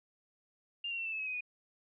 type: tone with pitch steps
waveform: sine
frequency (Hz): 2800 / 2750 / 2701 / 2654 / 2606 / 2560 / 2515 / 2470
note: F7 / F7 / E7 / E7 / E7 / D#7 / D#7 / D#7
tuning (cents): +4 / -27 / +42 / +11 / -20 / +49 / +18 / -13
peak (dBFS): -35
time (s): 0.84-1.408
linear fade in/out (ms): 5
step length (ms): 71
effects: none